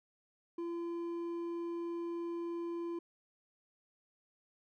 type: tone with hard clipping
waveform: sine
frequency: 340.4 Hz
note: F4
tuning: 44 cents flat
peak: -38 dBFS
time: 0.58-2.99 s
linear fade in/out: 5 ms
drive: 5 dB
effects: none